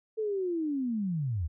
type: linear sweep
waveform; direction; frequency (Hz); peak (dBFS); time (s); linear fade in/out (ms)
sine; down; 445.9 to 71; -28; 0.17-1.48; 20
effects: none